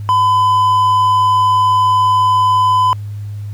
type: tone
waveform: triangle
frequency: 1009 Hz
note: B5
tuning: 37 cents sharp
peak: -7 dBFS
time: 0.09-2.93 s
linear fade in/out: 0 ms
effects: added 103 Hz sine -22 dBFS peak until 3.53 s + pink hiss -49 dBFS RMS until 3.53 s